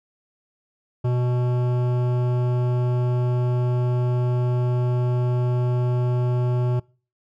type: tone with hard clipping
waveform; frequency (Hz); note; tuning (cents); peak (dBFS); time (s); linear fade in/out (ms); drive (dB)
triangle; 123.47; B2; 0; -21; 1.04-6.8; 10; 18
effects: noise-tail reverb RT60 0.4 s tail -25 dB re dry